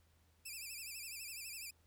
10% pulse tone with vibrato, 2500 Hz, D#7, 8 cents sharp, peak -37 dBFS, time 0.45-1.71 s, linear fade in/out 10 ms, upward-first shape sine, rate 12 Hz, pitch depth 120 cents each way, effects added 81 Hz sine -70 dBFS peak until 1.86 s + pink hiss -75 dBFS RMS until 1.86 s

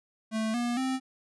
square tone with pitch steps, 220 / 239.9 / 261.6 Hz, A3 / A#3 / C4, 0 / +50 / 0 cents, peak -28 dBFS, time 0.31-1 s, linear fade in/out 50 ms, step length 230 ms, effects resampled to 24000 Hz

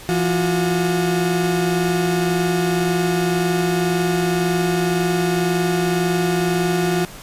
35% pulse tone pair together, 170.1 / 362.1 Hz, F3 / F#4, -45 / -37 cents, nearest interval octave + minor second, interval 1308 cents, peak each -18 dBFS, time 0.09-7.05 s, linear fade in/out 0 ms, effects pink hiss -38 dBFS RMS until 7.22 s + resampled to 32000 Hz

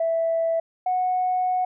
sine tone pair in turn, 659.3 / 734.9 Hz, E5 / F#5, 0 / -12 cents, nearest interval major second, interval 188 cents, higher second, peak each -19 dBFS, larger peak neither, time 0-0.6 / 0.86-1.65 s, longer second, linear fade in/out 5 ms, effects tanh soft clip ceiling -15 dBFS

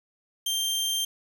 sawtooth tone, 3164 Hz, G7, 15 cents sharp, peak -22 dBFS, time 0.46-1.05 s, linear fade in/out 5 ms, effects 8-bit

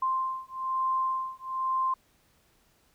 sine beating tone pair, 1046.5 / 1047.6 Hz, C6 / C6, 0 / +2 cents, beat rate 1.1 Hz, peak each -30 dBFS, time 0.02-1.94 s, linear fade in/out 5 ms, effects pink hiss -66 dBFS RMS until 2.94 s

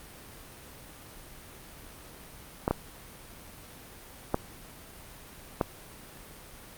clicks, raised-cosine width 1 ms, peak -10 dBFS, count 4, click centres 2.679 / 2.71 / 4.344 / 5.612 s, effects pink hiss -48 dBFS RMS until 6.77 s + Opus 32 kbps

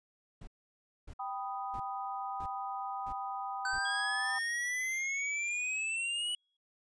brown noise bursts, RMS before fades -46 dBFS, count 6, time 0.41-3.788 s, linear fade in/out 5 ms, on 63 ms, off 600 ms
sine chord, G augmented, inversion none, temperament equal, 784 / 987.8 / 1244.5 Hz, G5 / B5 / D#6, 0 / 0 / 0 cents, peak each -38 / -42 / -41 dBFS, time 1.19-4.39 s, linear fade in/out 10 ms
square exponential sweep, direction up, 1518 to 2960 Hz, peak -33 dBFS, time 3.65-6.35 s, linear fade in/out 2 ms
sine tone with exponential decay, 3322 Hz, G#7, in tune, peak -39 dBFS, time 3.85-6.57 s, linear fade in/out 5 ms, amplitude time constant 590 ms
effects resampled to 22050 Hz

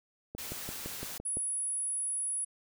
click train, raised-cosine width 2 ms, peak -26 dBFS, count 7, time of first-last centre 0.35-1.37 s, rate 5.88 Hz
white noise, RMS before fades -41 dBFS, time 0.38-1.18 s, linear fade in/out 5 ms
sine tone, 10230 Hz, D#9, 47 cents sharp, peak -31 dBFS, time 1.25-2.45 s, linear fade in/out 10 ms
effects none

